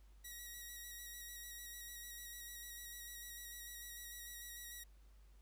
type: tone with vibrato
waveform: 5% pulse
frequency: 1912 Hz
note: A#6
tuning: 43 cents sharp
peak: -39 dBFS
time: 0.24-4.84 s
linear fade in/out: 10 ms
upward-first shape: square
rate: 6.7 Hz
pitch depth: 20 cents each way
effects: added 50 Hz sine -60 dBFS peak until 5.41 s + pink hiss -75 dBFS RMS until 5.41 s